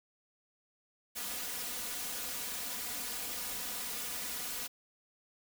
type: noise with comb filter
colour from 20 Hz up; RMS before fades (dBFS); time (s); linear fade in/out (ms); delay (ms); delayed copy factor
white; -39; 1.15-4.68; 20; 4.1; +0.95
effects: none